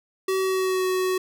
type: tone with pitch glide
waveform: square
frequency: 380.4 to 371.7 Hz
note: F#4 to F#4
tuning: +48 to +8 cents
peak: -22 dBFS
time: 0.28-1.18 s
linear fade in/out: 5 ms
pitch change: -40 cents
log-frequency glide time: 0.38-0.86 s
effects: none